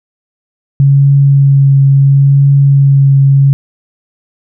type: tone with vibrato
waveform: sine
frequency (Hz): 138.59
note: C#3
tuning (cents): 0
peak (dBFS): -3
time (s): 0.8-3.53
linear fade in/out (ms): 0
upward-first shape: triangle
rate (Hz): 0.73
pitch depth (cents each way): 16
effects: none